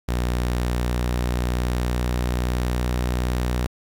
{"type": "tone with pitch glide", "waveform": "sawtooth", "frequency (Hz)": [60.6, 61.41], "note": ["B1", "B1"], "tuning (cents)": [-32, -9], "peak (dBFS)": -17, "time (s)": [0.08, 3.67], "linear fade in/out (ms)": 10, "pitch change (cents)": 23, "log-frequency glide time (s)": [0.28, 3.17], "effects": ["8-bit"]}